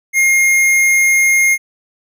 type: tone with hard clipping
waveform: sine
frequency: 2134 Hz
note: C7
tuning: 34 cents sharp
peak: -10 dBFS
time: 0.13-1.58 s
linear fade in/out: 50 ms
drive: 18 dB
effects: none